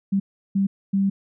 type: tone bursts at uneven times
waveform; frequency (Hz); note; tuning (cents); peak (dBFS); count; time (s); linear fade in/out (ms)
sine; 196; G3; 0; -17; 3; 0.12-0.2 / 0.55-0.67 / 0.93-1.1; 10
effects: none